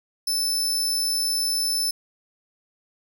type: tone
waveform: sawtooth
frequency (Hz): 5274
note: E8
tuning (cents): 0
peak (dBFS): -19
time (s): 0.27-1.91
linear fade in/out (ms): 5
effects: none